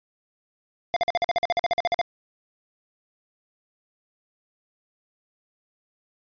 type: tone bursts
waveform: square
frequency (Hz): 698.5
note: F5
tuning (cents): 0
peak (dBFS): -20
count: 16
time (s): 0.94-2.014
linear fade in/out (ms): 0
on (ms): 24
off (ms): 46
effects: resampled to 11025 Hz